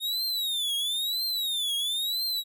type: tone with vibrato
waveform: 45% pulse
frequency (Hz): 3699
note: A#7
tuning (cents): -14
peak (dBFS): -26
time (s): 0-2.44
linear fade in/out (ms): 50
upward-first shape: triangle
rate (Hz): 1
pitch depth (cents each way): 220
effects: none